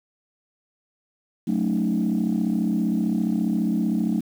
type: chord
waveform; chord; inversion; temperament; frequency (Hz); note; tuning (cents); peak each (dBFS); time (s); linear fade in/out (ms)
sine; D# half-diminished seventh; first; equal; 185 / 220 / 277.2 / 311.1; F#3 / A3 / C#4 / D#4; 0 / 0 / 0 / 0; -24 / -22 / -28 / -27; 1.47-4.21; 10
effects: tanh soft clip ceiling -14 dBFS + 8-bit